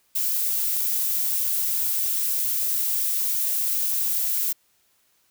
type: noise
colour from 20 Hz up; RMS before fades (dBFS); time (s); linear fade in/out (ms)
violet; -24; 0.15-4.53; 10
effects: white hiss -65 dBFS RMS until 5.3 s